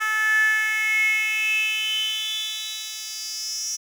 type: tone with high-pass filter sweep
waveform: 10% pulse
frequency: 433.8 Hz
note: A4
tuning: 25 cents flat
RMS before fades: -24 dBFS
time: 0-3.77 s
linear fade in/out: 20 ms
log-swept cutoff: 1500 to 5700 Hz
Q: 9.7
effects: none